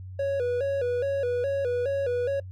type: tone with vibrato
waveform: triangle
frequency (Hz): 520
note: C5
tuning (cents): -11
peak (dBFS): -22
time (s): 0.19-2.4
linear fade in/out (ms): 5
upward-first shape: square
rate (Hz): 2.4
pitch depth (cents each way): 110
effects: noise-tail reverb RT60 0.1 s tail -23 dB re dry + added 93 Hz sine -37 dBFS peak until 2.51 s